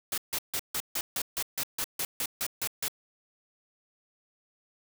white noise bursts, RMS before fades -31 dBFS, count 14, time 0.12-2.882 s, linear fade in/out 2 ms, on 58 ms, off 150 ms, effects none

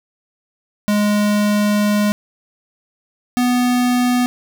square tone pair in turn, 207.7 / 247 Hz, G#3 / B3, 0 / 0 cents, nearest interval minor third, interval 300 cents, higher second, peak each -14 dBFS, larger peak neither, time 0.88-2.12 / 3.37-4.26 s, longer first, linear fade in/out 0 ms, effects none

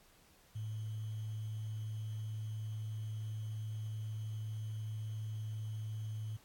sine tone with sample-and-hold, 108.5 Hz, A2, 24 cents flat, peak -38 dBFS, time 0.55-6.37 s, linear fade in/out 10 ms, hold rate 3150 Hz, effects pink hiss -65 dBFS RMS until 6.44 s + AAC 64 kbps

